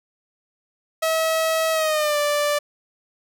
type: tone with pitch glide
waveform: sawtooth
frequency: 644 to 587.1 Hz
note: E5 to D5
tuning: -41 to -1 cents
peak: -15 dBFS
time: 1.02-2.59 s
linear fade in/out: 10 ms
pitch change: -160 cents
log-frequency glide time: 1.72-2.18 s
effects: none